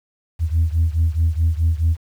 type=beating tone pair; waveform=sine; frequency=80 / 84.7 Hz; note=D#2 / E2; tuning=+49 / +48 cents; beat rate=4.7 Hz; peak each=-16 / -18 dBFS; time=0.39-1.97 s; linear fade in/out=50 ms; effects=tanh soft clip ceiling -10 dBFS + 8-bit